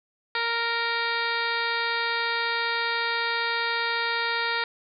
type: harmonic tone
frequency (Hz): 465.3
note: A#4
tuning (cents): -3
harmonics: 1 / 2 / 3 / 4 / 5 / 6 / 7 / 8 / 9 / 10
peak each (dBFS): -35 / -31 / -30 / -30 / -33 / -41 / -40 / -34 / -37 / -38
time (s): 0.35-4.64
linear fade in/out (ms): 2
effects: none